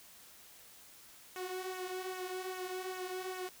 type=tone with flanger; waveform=sawtooth; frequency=370 Hz; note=F#4; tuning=in tune; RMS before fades=-41 dBFS; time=1.36-3.49 s; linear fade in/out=0 ms; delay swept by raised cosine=0.21 to 3.81 ms; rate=2.5 Hz; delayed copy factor=-0.6; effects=white hiss -57 dBFS RMS until 3.6 s